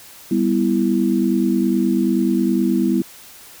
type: chord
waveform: sine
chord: E minor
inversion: first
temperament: just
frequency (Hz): 197.78 / 247.2 / 329.6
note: G3 / B3 / E4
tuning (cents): +16 / +2 / 0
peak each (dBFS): -19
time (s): 0.31-3.02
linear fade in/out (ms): 5
effects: white hiss -42 dBFS RMS until 3.6 s